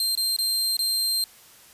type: tone with dropouts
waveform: sawtooth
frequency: 4166 Hz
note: C8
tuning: 8 cents flat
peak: -19 dBFS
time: 0-1.24 s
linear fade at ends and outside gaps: 1 ms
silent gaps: 0.152-0.175 / 0.364-0.387 / 0.768-0.791 s
effects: white hiss -51 dBFS RMS until 1.73 s + resampled to 32000 Hz